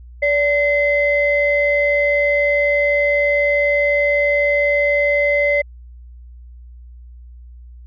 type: tone pair together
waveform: sine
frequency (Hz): 576.8 / 2054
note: D5 / C7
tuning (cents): -31 / -33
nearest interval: octave + minor seventh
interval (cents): 2198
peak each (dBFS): -15 / -16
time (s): 0.22-5.62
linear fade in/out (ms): 10
effects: tanh soft clip ceiling -5 dBFS + added 60 Hz sine -36 dBFS peak until 7.86 s